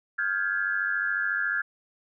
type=tone cluster; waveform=sine; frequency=1398 / 1600 / 1694 Hz; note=F6 / G6 / G#6; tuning=+1 / +35 / +34 cents; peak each=-29 dBFS; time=0.18-1.62 s; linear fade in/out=10 ms; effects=none